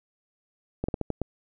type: slowing click train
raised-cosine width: 2 ms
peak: -14 dBFS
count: 6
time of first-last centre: 0.84-1.217 s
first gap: 45 ms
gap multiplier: 1.26
effects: none